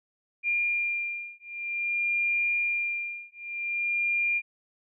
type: beating tone pair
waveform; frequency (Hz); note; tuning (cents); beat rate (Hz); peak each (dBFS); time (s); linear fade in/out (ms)
sine; 2400 / 2400.52; D7 / D7; +37 / +37; 0.52; -29; 0.43-4.42; 50
effects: none